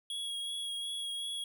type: tone with vibrato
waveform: square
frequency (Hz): 3322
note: G#7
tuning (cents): 0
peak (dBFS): -36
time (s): 0.1-1.44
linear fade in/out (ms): 2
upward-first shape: sine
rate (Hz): 2.7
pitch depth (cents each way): 17
effects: none